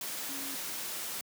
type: tone in noise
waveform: sine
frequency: 275.4 Hz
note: C#4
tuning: 11 cents flat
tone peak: -44 dBFS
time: 0.29-0.55 s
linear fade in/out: 2 ms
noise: white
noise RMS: -38 dBFS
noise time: 0.01-1.21 s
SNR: -9 dB
effects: high-pass 150 Hz 12 dB/octave